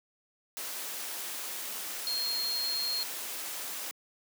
sine tone in noise, 4239 Hz, C8, 22 cents sharp, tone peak -30 dBFS, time 2.07-3.03 s, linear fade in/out 0 ms, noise white, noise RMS -38 dBFS, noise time 0.57-3.91 s, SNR +5 dB, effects high-pass 300 Hz 12 dB/octave

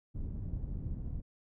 pink low-pass noise, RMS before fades -38 dBFS, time 0.14-1.22 s, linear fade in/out 20 ms, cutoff 150 Hz, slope 12 dB/octave, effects none

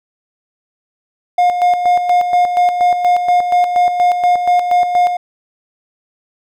triangle tone with tremolo, 713 Hz, F5, 36 cents sharp, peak -6 dBFS, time 1.38-5.17 s, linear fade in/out 5 ms, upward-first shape square, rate 4.2 Hz, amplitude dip 55%, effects none

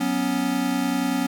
square chord, F# suspended fourth, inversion none, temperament equal, 185 / 246.9 / 277.2 Hz, F#3 / B3 / C#4, 0 / 0 / 0 cents, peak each -30 / -26 / -25 dBFS, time 0-1.27 s, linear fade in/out 10 ms, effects none

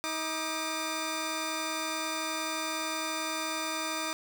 10% pulse tone pair together, 317.3 / 1198 Hz, D#4 / D6, +34 / +34 cents, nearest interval octave + major seventh, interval 2300 cents, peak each -26 dBFS, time 0.04-4.13 s, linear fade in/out 0 ms, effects none

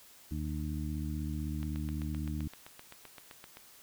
harmonic tone, 75.9 Hz, D#2, 42 cents flat, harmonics 1 / 2 / 3 / 4, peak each -36 / -39 / -41 / -42 dBFS, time 0.31-2.48 s, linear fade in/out 5 ms
click train, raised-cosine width 0.3 ms, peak -31 dBFS, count 16, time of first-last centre 1.63-3.57 s, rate 7.73 Hz
effects white hiss -57 dBFS RMS until 3.82 s

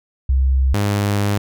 sine / sawtooth tone pair in turn, 66 / 101.9 Hz, C2 / G#2, +16 / -32 cents, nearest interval minor sixth, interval 752 cents, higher second, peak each -12 dBFS, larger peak neither, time 0.29-0.74 / 0.74-1.38 s, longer second, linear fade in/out 5 ms, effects none

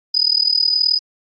sine tone with amplitude modulation, 4978 Hz, D#8, in tune, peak -9 dBFS, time 0.14-0.99 s, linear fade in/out 10 ms, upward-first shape sine, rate 39 Hz, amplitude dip 95%, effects AAC 32 kbps

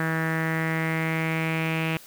sawtooth tone with low-pass filter sweep, 161.3 Hz, E3, 37 cents flat, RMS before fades -26 dBFS, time 0-1.97 s, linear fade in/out 2 ms, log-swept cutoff 1700 to 2600 Hz, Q 5.4, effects white hiss -48 dBFS RMS until 2.06 s

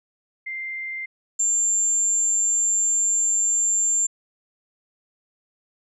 sine tone pair in turn, 2093 / 7301 Hz, C7 / A#8, 0 / -37 cents, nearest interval octave + minor seventh, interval 2163 cents, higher second, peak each -28 / -18 dBFS, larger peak second, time 0.46-1.06 / 1.39-4.07 s, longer second, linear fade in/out 10 ms, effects none

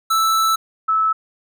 square / sine tone pair in turn, 1318.5 / 1304.9 Hz, E6 / E6, 0 / -18 cents, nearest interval unison, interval 18 cents, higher first, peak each -15 / -14 dBFS, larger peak second, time 0.1-0.56 / 0.88-1.13 s, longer first, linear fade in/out 10 ms, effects none

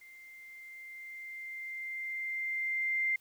sine tone with level ramp, 2093 Hz, C7, in tune, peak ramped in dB -51 to -27 dBFS, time 0.01-3.16 s, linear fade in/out 5 ms, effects white hiss -66 dBFS RMS until 3.2 s

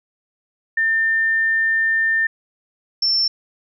sine tone pair in turn, 1800 / 5381 Hz, A6 / E8, +39 / +35 cents, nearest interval octave + perfect fifth, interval 1896 cents, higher second, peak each -15 / -15 dBFS, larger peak neither, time 0.77-2.27 / 3.02-3.28 s, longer first, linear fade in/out 5 ms, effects none

